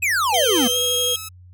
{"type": "exponential sweep", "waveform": "square", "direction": "down", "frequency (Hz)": [2637, 220], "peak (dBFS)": -18, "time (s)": [0.02, 0.68], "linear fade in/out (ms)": 10}
{"type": "tone with vibrato", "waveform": "sine", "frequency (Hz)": 493.9, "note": "B4", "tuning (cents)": 0, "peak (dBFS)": -25, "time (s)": [0.32, 1.15], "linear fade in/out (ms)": 20, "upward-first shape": "triangle", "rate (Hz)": 12, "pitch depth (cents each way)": 22}
{"type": "tone with pitch glide", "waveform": "sawtooth", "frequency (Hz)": [3136, 3250], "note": ["G7", "G#7"], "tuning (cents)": [0, -38], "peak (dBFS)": -16, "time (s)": [0.34, 1.16], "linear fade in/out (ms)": 2, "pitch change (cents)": 62, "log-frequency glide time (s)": [0.7, 0.78]}
{"type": "tone", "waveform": "5% pulse", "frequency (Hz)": 1294, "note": "E6", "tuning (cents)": -32, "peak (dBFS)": -19, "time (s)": [0.55, 1.29], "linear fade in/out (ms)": 10}
{"effects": ["added 90 Hz sine -42 dBFS peak until 1.53 s"]}